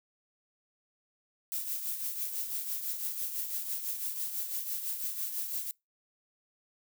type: noise with tremolo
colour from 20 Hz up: violet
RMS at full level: -33 dBFS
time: 1.52-5.71 s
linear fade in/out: 0 ms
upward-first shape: triangle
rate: 6 Hz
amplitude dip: 60%
effects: noise-tail reverb RT60 0.2 s tail -25 dB re dry